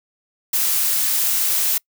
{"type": "noise", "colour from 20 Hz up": "blue", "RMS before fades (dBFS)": -19, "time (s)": [0.53, 1.78], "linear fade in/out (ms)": 5, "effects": ["noise-tail reverb RT60 0.1 s tail -26 dB re dry"]}